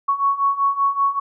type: beating tone pair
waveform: sine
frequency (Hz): 1108.7 / 1113.9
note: C#6 / C#6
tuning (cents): 0 / +8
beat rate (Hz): 5.2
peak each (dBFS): -21 / -18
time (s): 0.08-1.2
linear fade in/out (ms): 10
effects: none